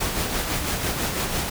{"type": "noise with tremolo", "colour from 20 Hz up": "pink", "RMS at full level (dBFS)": -24, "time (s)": [0, 1.5], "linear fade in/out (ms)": 10, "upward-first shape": "sine", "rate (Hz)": 6, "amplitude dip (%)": 40, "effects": []}